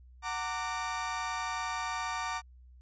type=chord; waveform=30% pulse; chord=Gb augmented; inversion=none; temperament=equal with one note detuned; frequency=740 / 917.4 / 1174.7 Hz; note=Gb5 / Bb5 / D6; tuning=0 / -28 / 0 cents; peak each=-37 / -34 / -34 dBFS; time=0.22-2.42 s; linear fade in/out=50 ms; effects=added 62 Hz sine -52 dBFS peak until 2.81 s + resampled to 16000 Hz